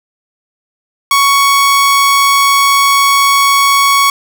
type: tone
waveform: sawtooth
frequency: 1114 Hz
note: C#6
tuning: 8 cents sharp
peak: -3 dBFS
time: 1.11-4.1 s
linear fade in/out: 2 ms
effects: none